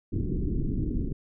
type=low-pass noise; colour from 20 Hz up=pink; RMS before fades=-28 dBFS; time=0.12-1.13 s; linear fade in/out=10 ms; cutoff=370 Hz; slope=48 dB/octave; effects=none